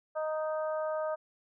harmonic tone, 311.1 Hz, D#4, in tune, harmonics 2 / 3 / 4 / 5, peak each -31 / -41 / -40 / -47 dBFS, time 0.15-1.16 s, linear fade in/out 20 ms, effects none

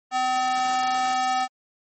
square tone with high-pass filter, 255.3 Hz, C4, 42 cents flat, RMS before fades -23 dBFS, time 0.11-1.48 s, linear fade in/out 50 ms, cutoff 830 Hz, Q 2.6, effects MP3 32 kbps

